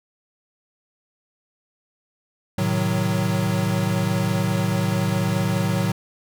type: chord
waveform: square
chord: A diminished seventh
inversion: none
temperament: equal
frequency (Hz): 110 / 130.81 / 155.56 / 185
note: A2 / C3 / Eb3 / Gb3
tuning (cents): 0 / 0 / 0 / 0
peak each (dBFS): -25 / -30 / -27 / -24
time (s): 2.58-5.92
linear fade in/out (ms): 5
effects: none